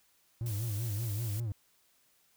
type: tone with vibrato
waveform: triangle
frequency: 109 Hz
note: A2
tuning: 16 cents flat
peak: -30 dBFS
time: 0.41-1.52 s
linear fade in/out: 0 ms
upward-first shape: sine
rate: 5.2 Hz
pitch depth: 160 cents each way
type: noise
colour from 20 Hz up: blue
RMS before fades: -44 dBFS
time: 0.46-1.4 s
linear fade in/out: 2 ms
effects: white hiss -69 dBFS RMS until 2.36 s